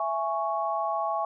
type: chord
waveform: sine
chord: C# minor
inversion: first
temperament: just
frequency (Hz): 665.2 / 831.5 / 1108.7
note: E5 / G#5 / C#6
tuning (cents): +16 / +2 / 0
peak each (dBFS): -30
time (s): 0-1.25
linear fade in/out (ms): 2
effects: none